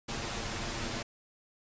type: noise with comb filter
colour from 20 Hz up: pink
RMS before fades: -36 dBFS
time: 0.08-1.03 s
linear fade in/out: 10 ms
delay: 8.7 ms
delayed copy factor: +0.55
effects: resampled to 16000 Hz